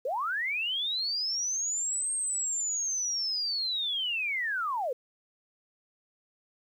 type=linear two-way sweep; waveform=sine; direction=up then down; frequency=466.2 to 8530 to 466.2 Hz; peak=-28 dBFS; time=0.05-4.93 s; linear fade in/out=5 ms; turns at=2.13 s; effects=10-bit